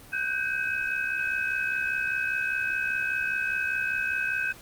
sine tone cluster, 1510 / 1575 / 2547 Hz, F#6 / G6 / D#7, +35 / +8 / +40 cents, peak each -30 dBFS, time 0.12-4.53 s, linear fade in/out 20 ms, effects pink hiss -49 dBFS RMS until 4.61 s + Opus 24 kbps

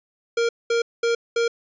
square tone bursts, 466.2 Hz, A#4, in tune, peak -19 dBFS, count 4, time 0.37-1.48 s, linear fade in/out 5 ms, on 120 ms, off 210 ms, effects resampled to 16000 Hz + 10-bit

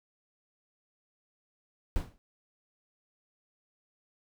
brown noise with exponential decay, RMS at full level -28 dBFS, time 1.96-2.18 s, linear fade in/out 0 ms, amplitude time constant 47 ms, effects none

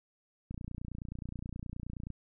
click train, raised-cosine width 5 ms, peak -28 dBFS, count 48, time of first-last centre 0.51-2.103 s, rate 29.5 Hz, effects none

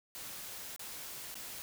white noise with dropouts, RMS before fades -45 dBFS, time 0.15-1.62 s, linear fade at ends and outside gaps 0 ms, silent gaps 0.762-0.794 / 1.343-1.354 s, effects none

